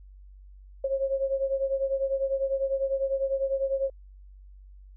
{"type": "beating tone pair", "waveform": "sine", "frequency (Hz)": [539, 549], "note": ["C#5", "C#5"], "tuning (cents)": [-49, -17], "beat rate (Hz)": 10, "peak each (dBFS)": [-26, -30], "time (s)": [0.84, 3.9], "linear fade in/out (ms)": 5, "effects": ["added 48 Hz sine -46 dBFS peak until 4.96 s"]}